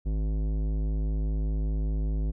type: tone with tanh clipping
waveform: sine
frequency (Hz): 52.5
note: G#1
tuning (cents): +19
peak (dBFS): -27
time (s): 0.05-2.32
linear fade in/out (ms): 20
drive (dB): 15
effects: none